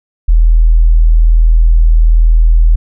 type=tone; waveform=sine; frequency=40.58 Hz; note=E1; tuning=26 cents flat; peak=-3 dBFS; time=0.28-2.76 s; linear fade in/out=10 ms; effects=none